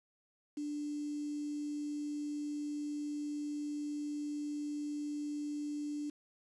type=tone with quantisation; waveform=sine; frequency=294.5 Hz; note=D4; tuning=5 cents sharp; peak=-36 dBFS; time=0.57-6.1 s; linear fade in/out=5 ms; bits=9; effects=resampled to 24000 Hz